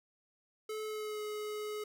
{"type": "tone with pitch glide", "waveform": "square", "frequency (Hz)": [432.2, 422.8], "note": ["A4", "G#4"], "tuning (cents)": [-31, 31], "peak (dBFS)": -38, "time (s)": [0.69, 1.84], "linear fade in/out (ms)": 5, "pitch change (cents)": -38, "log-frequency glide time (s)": [0.84, 1.22], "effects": []}